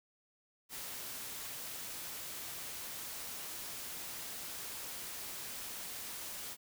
white noise, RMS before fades -44 dBFS, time 0.69-6.57 s, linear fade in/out 50 ms, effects none

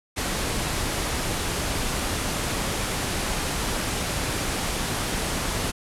pink low-pass noise, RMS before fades -27 dBFS, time 0.16-5.72 s, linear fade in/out 20 ms, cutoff 12000 Hz, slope 48 dB/octave, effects none

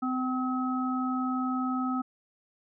harmonic tone, 256.3 Hz, C4, 36 cents flat, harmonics 1 / 3 / 5, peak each -28 / -37 / -33 dBFS, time 0.02-2.02 s, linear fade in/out 10 ms, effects none

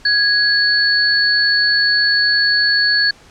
sine tone pair together, 1661.2 / 4429 Hz, G#6 / C#8, 0 / -2 cents, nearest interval octave + perfect fourth, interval 1698 cents, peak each -14 dBFS, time 0.05-3.11 s, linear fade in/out 5 ms, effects pink hiss -45 dBFS RMS until 3.3 s + low-pass 7000 Hz 12 dB/octave

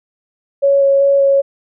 sine tone with vibrato, 554.4 Hz, C#5, in tune, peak -8 dBFS, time 0.62-1.42 s, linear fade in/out 20 ms, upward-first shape square, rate 2.6 Hz, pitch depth 8 cents each way, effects none

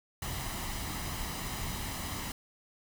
pink noise with comb filter, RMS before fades -37 dBFS, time 0.22-2.32 s, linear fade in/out 2 ms, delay 1 ms, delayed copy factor +0.5, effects none

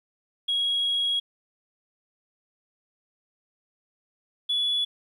sine tone pair in turn, 3309 / 3416 Hz, G#7 / G#7, -7 / +48 cents, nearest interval minor second, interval 55 cents, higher second, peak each -21 / -21 dBFS, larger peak neither, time 0.48-1.2 / 4.49-4.85 s, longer first, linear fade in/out 10 ms, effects tanh soft clip ceiling -19 dBFS + 10-bit

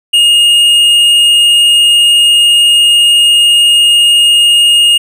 sine tone with hard clipping, 2849 Hz, F7, 34 cents sharp, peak -5 dBFS, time 0.13-4.98 s, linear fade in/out 10 ms, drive 6 dB, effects none

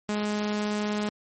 sawtooth tone, 209.3 Hz, G#3, 14 cents sharp, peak -22 dBFS, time 0.09-1.09 s, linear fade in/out 0 ms, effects MP3 32 kbps

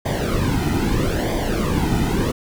brown noise with flanger, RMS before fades -20 dBFS, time 0.05-2.32 s, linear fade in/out 10 ms, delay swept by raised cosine 0.73 to 1.83 ms, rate 0.78 Hz, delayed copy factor -0.75, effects none

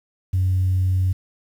sine tone, 92.8 Hz, F#2, 6 cents sharp, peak -15 dBFS, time 0.33-1.13 s, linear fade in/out 10 ms, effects tanh soft clip ceiling -13 dBFS + 8-bit

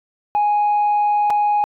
sine tone with dropouts, 830.6 Hz, G#5, in tune, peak -12 dBFS, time 0.35-1.64 s, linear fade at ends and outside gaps 0 ms, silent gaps 1.301-1.305 s, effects tanh soft clip ceiling -12 dBFS

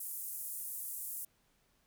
white band-pass noise, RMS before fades -42 dBFS, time 0-1.25 s, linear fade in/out 5 ms, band 9100 to 16000 Hz, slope 24 dB/octave, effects pink hiss -73 dBFS RMS until 1.86 s

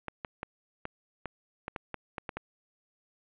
clicks, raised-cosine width 0.5 ms, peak -20 dBFS, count 11, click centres 0.083 / 0.248 / 0.431 / 0.854 / 1.257 / 1.681 / 1.762 / 1.943 / 2.182 / 2.292 / 2.37 s, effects resampled to 8000 Hz + 8-bit

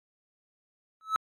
triangle tone with exponential growth, 1300 Hz, E6, 24 cents flat, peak -18 dBFS, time 1.01-1.16 s, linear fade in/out 0 ms, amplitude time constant 32 ms, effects AAC 48 kbps

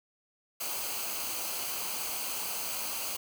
white noise with comb filter, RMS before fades -35 dBFS, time 0.6-3.17 s, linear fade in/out 10 ms, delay 0.55 ms, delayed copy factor -0.6, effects none

